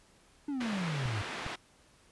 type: exponential sweep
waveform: triangle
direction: down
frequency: 299 to 98 Hz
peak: -30 dBFS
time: 0.48-1.22 s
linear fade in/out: 5 ms
type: band-pass noise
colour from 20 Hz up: white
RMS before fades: -40 dBFS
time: 0.6-1.56 s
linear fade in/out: 10 ms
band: 140 to 2400 Hz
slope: 12 dB/octave
type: clicks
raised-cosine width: 5 ms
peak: -28 dBFS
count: 2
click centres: 1.057 / 1.464 s
effects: pink hiss -63 dBFS RMS until 2.11 s + resampled to 24000 Hz